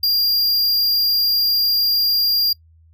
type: tone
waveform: square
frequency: 4789 Hz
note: D8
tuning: 33 cents sharp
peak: -15 dBFS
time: 0.03-2.53 s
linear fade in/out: 5 ms
effects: noise-tail reverb RT60 0.1 s tail -25 dB re dry + added 81 Hz sine -48 dBFS peak until 2.93 s